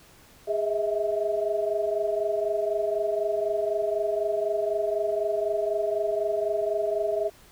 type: tone cluster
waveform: sine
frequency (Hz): 410.2 / 636 / 660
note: G#4 / D#5 / E5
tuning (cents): -21 / +38 / +2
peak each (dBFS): -28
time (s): 0.47-7.3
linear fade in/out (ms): 20
effects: pink hiss -54 dBFS RMS until 7.51 s